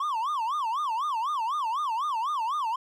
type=tone with vibrato; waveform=triangle; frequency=1038 Hz; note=C6; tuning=14 cents flat; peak=-24 dBFS; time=0-2.76 s; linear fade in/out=5 ms; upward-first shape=sine; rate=4 Hz; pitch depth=290 cents each way; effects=none